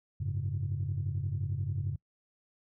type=chord; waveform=sine; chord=F# suspended second; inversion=none; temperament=equal; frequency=92.5 / 103.83 / 138.59 Hz; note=F#2 / G#2 / C#3; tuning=0 / 0 / 0 cents; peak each=-34 dBFS; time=0.2-1.96 s; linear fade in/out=10 ms; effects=noise-tail reverb RT60 0.1 s tail -24 dB re dry + tanh soft clip ceiling -24 dBFS